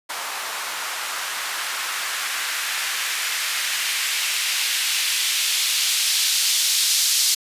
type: noise with band-pass filter sweep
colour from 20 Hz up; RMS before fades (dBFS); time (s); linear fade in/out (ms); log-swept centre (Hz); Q
blue; -23; 0.09-7.35; 10; 940 to 4500; 1.2
effects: resampled to 32000 Hz